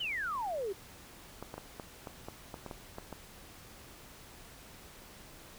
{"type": "exponential sweep", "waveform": "sine", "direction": "down", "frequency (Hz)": [3136, 369.4], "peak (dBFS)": -33, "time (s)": [0, 0.73], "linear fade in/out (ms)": 10}
{"type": "clicks", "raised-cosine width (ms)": 1, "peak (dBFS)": -27, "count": 11, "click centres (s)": [1.426, 1.541, 1.58, 1.798, 2.072, 2.285, 2.542, 2.663, 2.712, 2.984, 3.127]}
{"effects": ["pink hiss -53 dBFS RMS until 5.58 s"]}